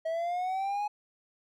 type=linear sweep; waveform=triangle; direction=up; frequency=640 to 840 Hz; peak=-27 dBFS; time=0.05-0.88 s; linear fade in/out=10 ms; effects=none